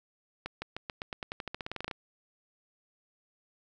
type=accelerating click train; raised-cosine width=0.3 ms; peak=-20 dBFS; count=19; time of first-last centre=0.46-1.912 s; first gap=160 ms; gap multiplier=0.91; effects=none